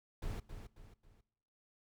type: noise with echo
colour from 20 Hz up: brown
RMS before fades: -40 dBFS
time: 0.22-0.4 s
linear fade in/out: 5 ms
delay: 270 ms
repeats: 3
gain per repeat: -8 dB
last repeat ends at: 1.21 s
effects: noise-tail reverb RT60 0.9 s tail -21 dB re dry